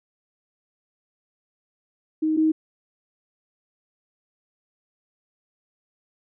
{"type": "tone pair in turn", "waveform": "sine", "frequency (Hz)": [313, 314.8], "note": ["D#4", "D#4"], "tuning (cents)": [10, 20], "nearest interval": "unison", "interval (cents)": 10, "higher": "second", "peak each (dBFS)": [-19, -16], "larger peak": "second", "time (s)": [[2.22, 2.37], [2.37, 2.52]], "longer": "neither", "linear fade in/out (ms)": 10, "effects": []}